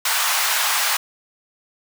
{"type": "high-pass noise", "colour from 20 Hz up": "pink", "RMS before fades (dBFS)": -20, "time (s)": [0.05, 0.97], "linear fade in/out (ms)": 5, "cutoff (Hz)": 880, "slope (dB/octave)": 24, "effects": []}